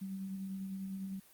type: tone with tremolo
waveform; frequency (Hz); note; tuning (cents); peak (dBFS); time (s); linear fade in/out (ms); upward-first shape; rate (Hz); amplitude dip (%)
sine; 192.4; G3; -32; -37; 0.01-1.2; 10; sine; 10; 30
effects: white hiss -62 dBFS RMS until 1.33 s + Opus 32 kbps